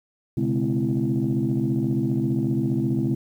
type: tone cluster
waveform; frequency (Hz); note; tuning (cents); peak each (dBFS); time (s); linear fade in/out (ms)
sine; 125.7 / 140.6 / 210.5 / 258.6 / 331.9; B2 / C#3 / G#3 / C4 / E4; +31 / +25 / +24 / -20 / +12; -26; 0.37-3.15; 5
effects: tanh soft clip ceiling -13 dBFS + 9-bit